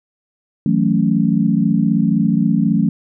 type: chord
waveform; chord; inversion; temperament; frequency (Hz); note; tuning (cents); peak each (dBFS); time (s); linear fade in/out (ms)
sine; F# minor seventh; third; equal with one note detuned; 161.14 / 185 / 220 / 277.2; E3 / F#3 / A3 / C#4; -39 / 0 / 0 / 0; -19 / -17 / -16 / -20; 0.66-2.89; 2
effects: none